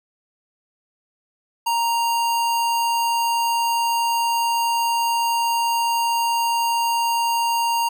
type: tone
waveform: square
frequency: 932.3 Hz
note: A#5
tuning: in tune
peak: -19 dBFS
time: 1.66-7.89 s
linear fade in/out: 10 ms
effects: none